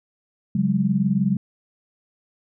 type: chord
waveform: sine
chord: C# suspended fourth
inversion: none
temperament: equal with one note detuned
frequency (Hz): 138.59 / 185 / 204.4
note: C#3 / F#3 / G#3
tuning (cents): 0 / 0 / -27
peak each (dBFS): -25 / -21 / -21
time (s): 0.55-1.37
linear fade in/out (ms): 5
effects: none